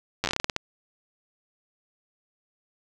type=slowing click train; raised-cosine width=0.2 ms; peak=-8 dBFS; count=12; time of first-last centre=0.24-0.564 s; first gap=9 ms; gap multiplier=1.22; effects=none